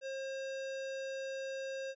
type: tone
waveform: square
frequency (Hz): 536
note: C5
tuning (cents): +42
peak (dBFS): -39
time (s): 0.01-1.95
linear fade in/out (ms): 50
effects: resampled to 16000 Hz